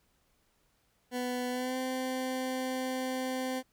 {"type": "tone with pitch glide", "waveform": "20% pulse", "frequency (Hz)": [248.4, 258.2], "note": ["B3", "C4"], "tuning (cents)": [10, -23], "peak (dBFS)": -27, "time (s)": [1.11, 3.63], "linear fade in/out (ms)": 50, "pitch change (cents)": 67, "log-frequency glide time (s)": [1.5, 1.77], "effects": ["pink hiss -72 dBFS RMS until 3.72 s"]}